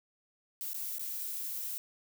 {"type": "noise with dropouts", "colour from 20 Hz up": "violet", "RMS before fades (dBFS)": -38, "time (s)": [0.61, 1.78], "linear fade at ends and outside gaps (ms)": 0, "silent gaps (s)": [[0.733, 0.744], [0.983, 0.995]], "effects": []}